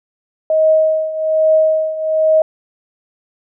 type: tone with tremolo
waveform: sine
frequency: 630 Hz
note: D#5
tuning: 21 cents sharp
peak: -7 dBFS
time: 0.5-2.42 s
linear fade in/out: 2 ms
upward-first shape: triangle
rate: 1.2 Hz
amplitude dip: 80%
effects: none